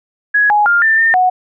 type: tone with pitch steps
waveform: sine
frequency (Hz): 1672 / 834 / 1403 / 1783 / 1812 / 736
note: G#6 / G#5 / F6 / A6 / A#6 / F#5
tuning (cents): +11 / +7 / +8 / +22 / -50 / -9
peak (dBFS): -8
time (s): 0.34-1.3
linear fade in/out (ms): 10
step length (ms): 160
effects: none